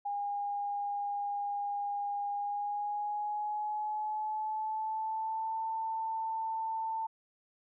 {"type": "tone with pitch glide", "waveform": "sine", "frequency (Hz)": [813, 891.7], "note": ["G#5", "A5"], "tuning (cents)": [-37, 23], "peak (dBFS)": -32, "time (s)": [0.05, 7.07], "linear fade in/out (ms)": 10, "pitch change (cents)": 160, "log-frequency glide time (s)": [2.32, 5.6], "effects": []}